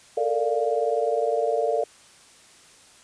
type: chord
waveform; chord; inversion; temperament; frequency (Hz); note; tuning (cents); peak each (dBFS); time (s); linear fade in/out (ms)
sine; Bb major seventh; third; equal with one note detuned; 440 / 459.7 / 587.3 / 698.5; A4 / Bb4 / D5 / F5; 0 / -24 / 0 / 0; -28 / -25 / -26 / -27; 0.17-1.84; 5
effects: white hiss -52 dBFS RMS until 3.03 s + resampled to 22050 Hz